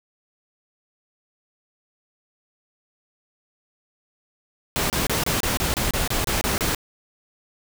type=noise bursts; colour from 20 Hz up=pink; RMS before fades=-23 dBFS; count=12; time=4.76-6.748 s; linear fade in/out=0 ms; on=140 ms; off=28 ms; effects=none